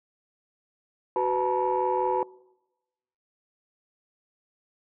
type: tone cluster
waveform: sine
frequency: 373.1 / 498.5 / 873 / 958 Hz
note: F#4 / B4 / A5 / A#5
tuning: +14 / +16 / -14 / +47 cents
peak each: -27 dBFS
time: 1.16-2.23 s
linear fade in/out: 2 ms
effects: noise-tail reverb RT60 1.0 s tail -23 dB re dry + tanh soft clip ceiling -15 dBFS